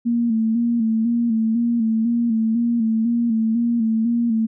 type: tone with vibrato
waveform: sine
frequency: 229.1 Hz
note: A#3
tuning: 30 cents flat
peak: -16 dBFS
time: 0.05-4.47 s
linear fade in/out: 20 ms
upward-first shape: square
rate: 2 Hz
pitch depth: 49 cents each way
effects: none